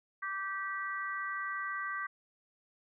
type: harmonic tone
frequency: 389.4 Hz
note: G4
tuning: 12 cents flat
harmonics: 3 / 4 / 5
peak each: -38 / -39 / -40 dBFS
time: 0.22-2.07 s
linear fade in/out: 10 ms
effects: none